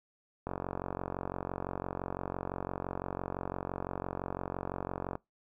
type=click train; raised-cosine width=1 ms; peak=-21 dBFS; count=216; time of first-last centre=0.47-5.154 s; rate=45.9 Hz; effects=noise-tail reverb RT60 0.2 s tail -24 dB re dry